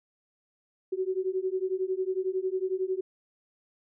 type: beating tone pair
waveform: sine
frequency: 370 / 381 Hz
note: F#4 / G4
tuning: 0 / -49 cents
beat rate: 11 Hz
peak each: -30 dBFS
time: 0.92-3.01 s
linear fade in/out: 10 ms
effects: none